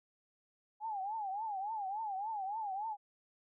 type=tone with vibrato; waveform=sine; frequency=825 Hz; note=G#5; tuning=12 cents flat; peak=-36 dBFS; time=0.8-2.97 s; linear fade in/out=50 ms; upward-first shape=triangle; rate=3.5 Hz; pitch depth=180 cents each way; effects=none